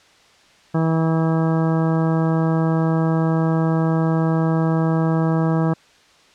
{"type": "harmonic tone", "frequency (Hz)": 162, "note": "E3", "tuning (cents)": -30, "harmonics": [1, 2, 3, 4, 5, 6, 7, 8, 10], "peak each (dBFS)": [-17, -23, -27, -29, -31, -33, -34, -35, -37], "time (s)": [0.74, 5.74], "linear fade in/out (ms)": 10, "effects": ["white hiss -52 dBFS RMS until 6.34 s", "low-pass 5000 Hz 12 dB/octave"]}